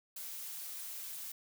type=noise; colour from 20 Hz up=blue; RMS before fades=-44 dBFS; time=0.16-1.32 s; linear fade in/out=5 ms; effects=none